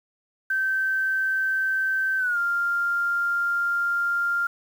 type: tone with pitch glide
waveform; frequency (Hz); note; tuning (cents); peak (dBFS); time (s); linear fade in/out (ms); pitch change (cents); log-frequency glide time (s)
sine; 1549 to 1396; G6 to F6; -21 to -1; -21; 0.5-4.47; 5; -180; 2.18-2.38
effects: 8-bit